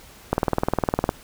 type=click train; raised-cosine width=1 ms; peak=-5 dBFS; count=16; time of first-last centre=0.33-1.091 s; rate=19.7 Hz; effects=pink hiss -47 dBFS RMS until 1.23 s